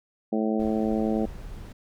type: harmonic tone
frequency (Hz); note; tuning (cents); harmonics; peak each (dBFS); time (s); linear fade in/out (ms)
109.4; A2; -9; 2 / 3 / 4 / 5 / 6 / 7; -25 / -29 / -31 / -33 / -35 / -36; 0.32-1.26; 10
type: noise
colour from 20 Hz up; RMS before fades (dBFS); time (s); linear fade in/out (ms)
brown; -39; 0.59-1.73; 10
effects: none